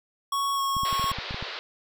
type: tone with pitch glide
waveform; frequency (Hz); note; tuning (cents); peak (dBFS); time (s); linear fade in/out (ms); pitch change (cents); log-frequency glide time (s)
square; 1110 to 1096.6; C#6 to C#6; +2 to -19; -25; 0.32-1.12; 5; -21; 0.55-0.6
type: clicks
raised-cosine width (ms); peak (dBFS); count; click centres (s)
5; -23; 10; 0.767 / 0.834 / 0.928 / 0.996 / 1.042 / 1.116 / 1.186 / 1.309 / 1.344 / 1.426
type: band-pass noise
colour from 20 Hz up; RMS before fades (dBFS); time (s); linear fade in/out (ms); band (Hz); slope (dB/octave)
white; -36; 0.85-1.59; 0; 370 to 4500; 48
effects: none